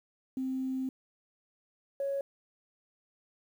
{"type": "tone pair in turn", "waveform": "sine", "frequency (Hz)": [261.6, 554.3], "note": ["C4", "C#5"], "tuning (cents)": [0, 0], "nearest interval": "octave + minor second", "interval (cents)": 1300, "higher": "second", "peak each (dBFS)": [-30, -29], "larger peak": "second", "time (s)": [[0.37, 0.89], [2, 2.21]], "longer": "first", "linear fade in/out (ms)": 2, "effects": ["tanh soft clip ceiling -25 dBFS", "10-bit"]}